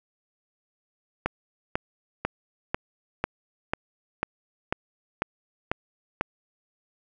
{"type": "click train", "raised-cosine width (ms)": 0.5, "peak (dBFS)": -9, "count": 11, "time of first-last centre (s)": [1.26, 6.21], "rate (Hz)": 2.02, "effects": []}